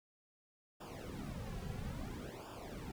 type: noise with flanger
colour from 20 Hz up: brown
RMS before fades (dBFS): -45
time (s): 0.8-2.92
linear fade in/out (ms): 10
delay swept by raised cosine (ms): 0.48 to 3.38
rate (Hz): 0.59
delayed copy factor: -0.95
effects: none